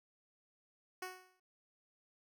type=tone with exponential decay; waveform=10% pulse; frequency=369.4 Hz; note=F#4; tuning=3 cents flat; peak=-31 dBFS; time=1.02-1.4 s; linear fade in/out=5 ms; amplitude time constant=81 ms; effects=none